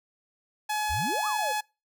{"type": "tone", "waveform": "sawtooth", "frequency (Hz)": 848, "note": "G#5", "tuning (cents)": 36, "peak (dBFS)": -23, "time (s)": [0.69, 1.61], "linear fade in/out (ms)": 10}
{"type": "exponential two-way sweep", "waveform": "sine", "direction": "up then down", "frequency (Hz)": [57.2, 1280, 475.4], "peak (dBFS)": -31, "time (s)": [0.89, 1.53], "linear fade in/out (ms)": 20, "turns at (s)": 1.27}
{"effects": ["noise-tail reverb RT60 0.3 s tail -26 dB re dry"]}